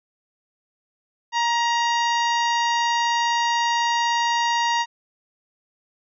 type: harmonic tone with a mistuned harmonic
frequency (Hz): 939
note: A#5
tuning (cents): +12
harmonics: 1 / 2 / 3 / 4 / 5 / 6 / 7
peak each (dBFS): -20 / -26 / -30 / -32 / -34 / -36 / -37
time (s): 1.32-4.86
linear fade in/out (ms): 50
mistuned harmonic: 2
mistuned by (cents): +17
effects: none